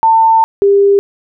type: tone pair in turn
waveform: sine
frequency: 897 / 399.6 Hz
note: A5 / G4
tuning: +33 / +33 cents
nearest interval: octave + major second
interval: 1400 cents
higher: first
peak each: -5 dBFS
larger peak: neither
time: 0.03-0.44 / 0.62-0.99 s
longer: first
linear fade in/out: 0 ms
effects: none